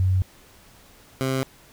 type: tone pair in turn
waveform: sine / 15% pulse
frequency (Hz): 93.3 / 132.25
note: F#2 / C3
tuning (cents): +15 / +19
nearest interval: tritone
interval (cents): 604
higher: second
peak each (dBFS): -17 / -16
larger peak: second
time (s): 0-0.22 / 1.21-1.43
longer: neither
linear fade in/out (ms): 0
effects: pink hiss -52 dBFS RMS until 1.72 s